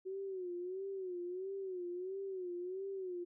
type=tone with vibrato; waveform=sine; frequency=371 Hz; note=F#4; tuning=5 cents sharp; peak=-39 dBFS; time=0.05-3.25 s; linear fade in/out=20 ms; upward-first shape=sine; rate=1.5 Hz; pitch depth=98 cents each way; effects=none